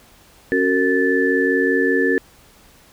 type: tone cluster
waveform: sine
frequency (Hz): 273.8 / 372.8 / 457.9 / 1749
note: C#4 / F#4 / A#4 / A6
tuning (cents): -21 / +13 / -31 / -11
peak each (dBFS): -20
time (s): 0.52-2.18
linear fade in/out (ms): 0
effects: pink hiss -50 dBFS RMS until 2.92 s